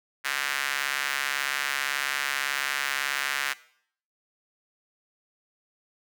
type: tone with high-pass filter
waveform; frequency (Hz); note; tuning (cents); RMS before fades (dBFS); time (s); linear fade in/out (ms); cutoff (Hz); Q
square; 69.1; C#2; -5; -29; 0.24-3.54; 20; 1700; 2
effects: noise-tail reverb RT60 0.6 s tail -18 dB re dry